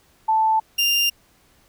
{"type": "tone pair in turn", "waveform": ["sine", "30% pulse"], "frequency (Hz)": [880, 2794], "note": ["A5", "F7"], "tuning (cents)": [0, 0], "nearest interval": "octave + minor sixth", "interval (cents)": 2000, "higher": "second", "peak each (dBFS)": [-15, -14], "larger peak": "second", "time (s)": [[0.28, 0.6], [0.78, 1.1]], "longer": "neither", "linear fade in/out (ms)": 10, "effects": ["pink hiss -58 dBFS RMS until 1.68 s"]}